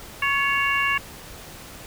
harmonic tone with a mistuned harmonic, 554.4 Hz, C#5, in tune, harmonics 2 / 3 / 4 / 5, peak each -25 / -25 / -25 / -25 dBFS, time 0.22-0.98 s, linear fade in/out 5 ms, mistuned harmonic 3, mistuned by +41 cents, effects pink hiss -41 dBFS RMS until 1.86 s

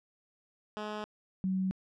10% pulse / sine tone pair in turn, 211.6 / 188.51 Hz, G#3 / F#3, +33 / +33 cents, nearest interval major second, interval 200 cents, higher first, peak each -28 dBFS, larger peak neither, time 0.77-1.04 / 1.44-1.71 s, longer neither, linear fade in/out 0 ms, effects low-pass 4000 Hz 12 dB/octave

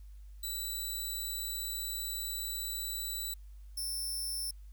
10% pulse tone pair in turn, 3953 / 5360 Hz, B7 / E8, +1 / +28 cents, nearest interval perfect fourth, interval 527 cents, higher second, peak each -28 / -29 dBFS, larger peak first, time 0.43-3.34 / 3.77-4.51 s, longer first, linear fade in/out 5 ms, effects added 50 Hz sine -47 dBFS peak until 4.72 s + white hiss -72 dBFS RMS until 4.72 s

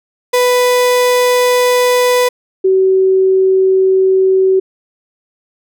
35% pulse / sine tone pair in turn, 495.4 / 379.4 Hz, B4 / F#4, +5 / +43 cents, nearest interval perfect fourth, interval 462 cents, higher first, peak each -7 dBFS, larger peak neither, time 0.33-2.29 / 2.64-4.6 s, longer neither, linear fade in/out 10 ms, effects none

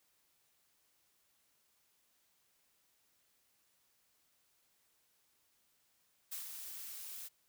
blue noise with ADSR envelope, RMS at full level -42 dBFS, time 6.31-7.29 s, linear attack 16 ms, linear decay 120 ms, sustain -5 dB, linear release 24 ms, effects white hiss -75 dBFS RMS until 7.48 s

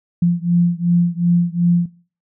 sine beating tone pair, 172.2 / 174.9 Hz, F3 / F3, -24 / +3 cents, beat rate 2.7 Hz, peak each -16 dBFS, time 0.22-1.86 s, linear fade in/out 5 ms, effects noise-tail reverb RT60 0.4 s tail -19 dB re dry

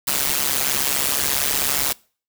white noise with amplitude modulation, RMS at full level -17 dBFS, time 0.07-1.93 s, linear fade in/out 10 ms, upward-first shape sine, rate 139 Hz, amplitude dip 95%, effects noise-tail reverb RT60 0.4 s tail -24 dB re dry

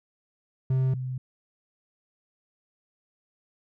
triangle / sine tone pair in turn, 130.81 / 128.56 Hz, C3 / C3, 0 / -30 cents, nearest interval unison, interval 30 cents, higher first, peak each -19 / -29 dBFS, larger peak first, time 0.7-0.94 / 0.94-1.18 s, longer neither, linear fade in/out 5 ms, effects none

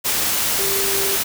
sine tone in noise, 393.7 Hz, G4, 8 cents sharp, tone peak -25 dBFS, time 0.58-1.17 s, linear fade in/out 20 ms, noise white, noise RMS -20 dBFS, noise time 0.04-1.24 s, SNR -8 dB, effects none

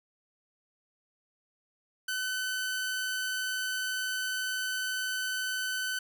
sawtooth tone, 1514 Hz, F#6, 39 cents sharp, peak -27 dBFS, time 2.08-5.99 s, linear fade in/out 5 ms, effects none

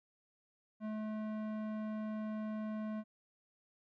square tone with low-pass filter, 215.5 Hz, A3, 36 cents flat, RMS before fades -40 dBFS, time 0.8-3.04 s, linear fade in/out 50 ms, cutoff 1400 Hz, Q 0.64, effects none

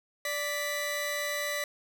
sawtooth tone pair together, 586.2 / 1975.5 Hz, D5 / B6, -3 / 0 cents, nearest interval octave + major sixth, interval 2103 cents, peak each -30 / -29 dBFS, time 0.25-1.64 s, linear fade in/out 2 ms, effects none

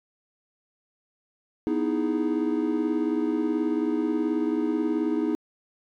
triangle chord, E major seventh, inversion second, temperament equal, 246.9 / 311.1 / 329.6 / 415.3 Hz, B3 / D#4 / E4 / G#4, 0 / 0 / 0 / 0 cents, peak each -27 / -23 / -29 / -29 dBFS, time 1.67-5.35 s, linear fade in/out 0 ms, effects tanh soft clip ceiling -12 dBFS

